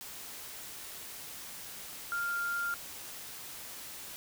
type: tone in noise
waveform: sine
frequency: 1396.9 Hz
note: F6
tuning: in tune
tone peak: -31 dBFS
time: 2.12-2.74 s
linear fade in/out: 0 ms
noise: white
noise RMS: -45 dBFS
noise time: 0.01-4.16 s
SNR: +11 dB
effects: none